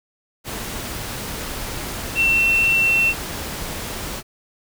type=tone in noise; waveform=sine; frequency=2701 Hz; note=E7; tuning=42 cents sharp; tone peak=-14 dBFS; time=2.15-3.14 s; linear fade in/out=50 ms; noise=pink; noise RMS=-29 dBFS; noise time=0.44-4.23 s; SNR=+12 dB; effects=none